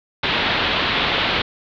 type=low-pass noise; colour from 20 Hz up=white; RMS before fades=-20 dBFS; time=0.23-1.42 s; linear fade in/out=5 ms; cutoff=3900 Hz; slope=48 dB/octave; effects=none